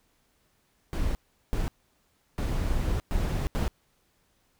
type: noise bursts at uneven times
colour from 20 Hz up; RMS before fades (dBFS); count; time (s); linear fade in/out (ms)
brown; -27; 5; 0.93-1.15 / 1.53-1.68 / 2.38-3 / 3.11-3.47 / 3.55-3.68; 0
effects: pink hiss -69 dBFS RMS until 4.59 s